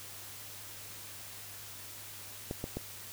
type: clicks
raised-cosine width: 2 ms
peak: -22 dBFS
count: 3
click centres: 2.511 / 2.641 / 2.77 s
effects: added 100 Hz sine -57 dBFS peak until 3.12 s + white hiss -47 dBFS RMS until 3.12 s